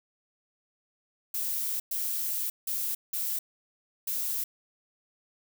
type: noise bursts at uneven times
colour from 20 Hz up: violet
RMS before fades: -31 dBFS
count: 5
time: 1.34-1.8 / 1.91-2.5 / 2.67-2.95 / 3.13-3.39 / 4.07-4.44 s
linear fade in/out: 5 ms
effects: none